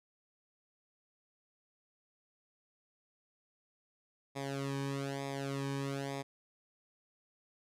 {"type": "tone with flanger", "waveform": "sawtooth", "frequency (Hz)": 138.1, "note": "C#3", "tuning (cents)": -6, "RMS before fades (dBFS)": -38, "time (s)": [4.35, 6.23], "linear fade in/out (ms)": 20, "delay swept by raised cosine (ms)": [0.68, 1.49], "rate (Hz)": 1.1, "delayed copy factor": -0.95, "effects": ["low-pass 10000 Hz 12 dB/octave"]}